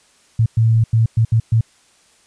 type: tone bursts at uneven times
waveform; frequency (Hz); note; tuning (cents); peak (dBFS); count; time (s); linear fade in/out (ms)
sine; 113; A2; +47; -10; 6; 0.39-0.46 / 0.57-0.84 / 0.93-1.06 / 1.17-1.25 / 1.32-1.4 / 1.52-1.61; 5
effects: white hiss -54 dBFS RMS until 2.26 s + resampled to 22050 Hz